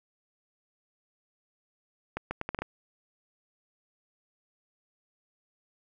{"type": "accelerating click train", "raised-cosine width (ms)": 0.5, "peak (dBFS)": -17, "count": 7, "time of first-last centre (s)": [2.17, 2.62], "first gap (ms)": 140, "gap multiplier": 0.74, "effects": []}